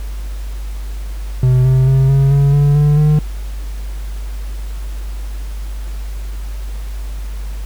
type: tone with pitch steps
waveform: triangle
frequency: 127.3 / 130.43 / 133.63 / 136.91 / 140.27 / 143.72 / 147.25 / 150.86 Hz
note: C3 / C3 / C3 / C#3 / C#3 / D3 / D3 / D3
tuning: -47 / -5 / +37 / -21 / +21 / -37 / +5 / +47 cents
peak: -6 dBFS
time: 1.43-3.19 s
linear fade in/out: 2 ms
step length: 220 ms
effects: added 50 Hz sine -21 dBFS peak until 7.65 s + pink hiss -40 dBFS RMS until 7.65 s